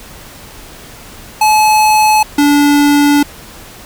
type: tone pair in turn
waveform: square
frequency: 858 / 289.2 Hz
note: A5 / D4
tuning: -44 / -27 cents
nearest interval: octave + perfect fifth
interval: 1883 cents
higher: first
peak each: -7 dBFS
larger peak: neither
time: 1.41-2.23 / 2.38-3.23 s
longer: second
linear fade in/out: 5 ms
effects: pink hiss -34 dBFS RMS until 3.85 s